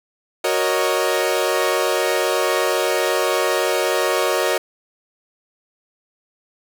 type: chord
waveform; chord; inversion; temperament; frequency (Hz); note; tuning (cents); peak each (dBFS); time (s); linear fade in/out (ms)
sawtooth; D# minor seventh; first; equal; 370 / 466.2 / 554.4 / 622.3; F#4 / A#4 / C#5 / D#5; 0 / 0 / 0 / 0; -19; 0.44-4.58; 5
effects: none